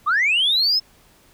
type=linear sweep; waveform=sine; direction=up; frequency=1116 to 5274 Hz; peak=-14 dBFS; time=0.06-0.8 s; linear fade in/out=20 ms; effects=tanh soft clip ceiling -12 dBFS + pink hiss -54 dBFS RMS until 1.33 s